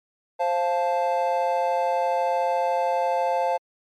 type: tone cluster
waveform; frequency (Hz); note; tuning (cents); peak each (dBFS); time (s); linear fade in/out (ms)
triangle; 527 / 695 / 874; C5 / F5 / A5; +12 / -9 / -12; -23; 0.39-3.58; 20
effects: MP3 96 kbps